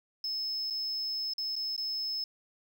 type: tone with dropouts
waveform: sine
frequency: 5210 Hz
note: E8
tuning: 21 cents flat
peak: -29 dBFS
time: 0.24-2.24 s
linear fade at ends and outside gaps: 2 ms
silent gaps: 0.701-0.706 / 1.336-1.381 / 1.556-1.563 / 1.764-1.778 s
effects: tanh soft clip ceiling -30 dBFS + 10-bit